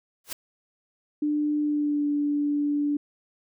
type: noise with exponential growth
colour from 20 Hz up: white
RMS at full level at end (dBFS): -27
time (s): 0.24-0.33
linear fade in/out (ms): 5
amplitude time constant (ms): 18
type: tone with pitch glide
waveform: sine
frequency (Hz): 297.6 to 291.3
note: D4 to D4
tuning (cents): +23 to -14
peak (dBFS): -22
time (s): 1.22-2.97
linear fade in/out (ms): 5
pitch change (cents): -37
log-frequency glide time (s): 1.61-2.07
effects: none